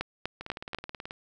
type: two click trains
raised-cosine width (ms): 0.3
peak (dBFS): -22 / -14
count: 14 / 4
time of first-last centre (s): 0.41-1.109 / 0.01-0.747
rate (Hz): 18.6 / 4.07
effects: none